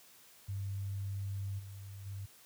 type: tone with level steps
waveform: sine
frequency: 98.5 Hz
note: G2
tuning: 9 cents sharp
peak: -35 / -44 / -39 dBFS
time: 0.48-2.26 s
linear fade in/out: 10 ms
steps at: 1.58 / 2.05 s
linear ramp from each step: 20 ms
effects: white hiss -60 dBFS RMS until 2.45 s + high-pass 60 Hz 12 dB/octave